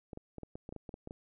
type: clicks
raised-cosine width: 2 ms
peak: -30 dBFS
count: 12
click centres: 0.132 / 0.174 / 0.383 / 0.433 / 0.555 / 0.691 / 0.725 / 0.763 / 0.892 / 0.941 / 1.074 / 1.109 s
effects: none